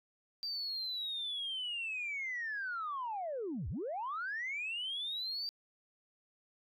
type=linear two-way sweep; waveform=sine; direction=down then up; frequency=4697 to 57.5 to 4697 Hz; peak=-35 dBFS; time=0.43-5.49 s; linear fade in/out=0 ms; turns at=3.69 s; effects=tanh soft clip ceiling -32 dBFS